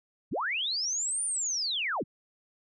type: linear two-way sweep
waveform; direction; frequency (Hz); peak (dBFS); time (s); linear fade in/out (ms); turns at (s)
sine; up then down; 67.3 to 9397 to 67.3; -28; 0.31-2.04; 20; 1.24
effects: none